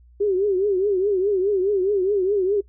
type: tone with vibrato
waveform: sine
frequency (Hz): 390.5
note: G4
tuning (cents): -7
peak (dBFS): -17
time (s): 0.2-2.61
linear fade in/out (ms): 10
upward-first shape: triangle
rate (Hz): 4.8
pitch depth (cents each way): 150
effects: noise-tail reverb RT60 0.1 s tail -19 dB re dry + added 60 Hz sine -48 dBFS peak until 2.68 s